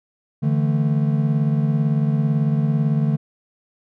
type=chord; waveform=triangle; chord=D suspended second; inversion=none; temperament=equal; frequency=146.83 / 164.81 / 220 Hz; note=D3 / E3 / A3; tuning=0 / 0 / 0 cents; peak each=-16 / -22 / -21 dBFS; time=0.42-3.17 s; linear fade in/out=20 ms; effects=none